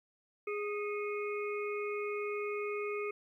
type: harmonic tone with a mistuned harmonic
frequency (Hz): 413.9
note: G#4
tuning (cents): -6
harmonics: 1 / 3 / 5 / 6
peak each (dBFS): -35 / -43 / -44 / -45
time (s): 0.47-3.11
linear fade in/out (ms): 5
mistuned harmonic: 5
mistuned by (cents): +77
effects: 12-bit